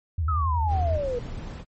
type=tone with vibrato; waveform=sine; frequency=79.8 Hz; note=D#2; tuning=44 cents sharp; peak=-22 dBFS; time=0.18-0.98 s; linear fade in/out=5 ms; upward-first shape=sine; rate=11 Hz; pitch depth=150 cents each way
type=exponential sweep; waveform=sine; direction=down; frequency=1319 to 472.6 Hz; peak=-25 dBFS; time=0.28-1.19 s; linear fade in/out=5 ms
type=noise; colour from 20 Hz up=brown; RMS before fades=-35 dBFS; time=0.67-1.65 s; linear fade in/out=50 ms
effects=MP3 32 kbps